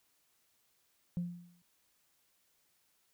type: tone with exponential decay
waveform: sine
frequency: 174.61 Hz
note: F3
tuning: in tune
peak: -29 dBFS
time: 1.17-1.62 s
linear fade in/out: 0 ms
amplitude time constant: 97 ms
effects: tanh soft clip ceiling -29 dBFS + white hiss -74 dBFS RMS until 3.13 s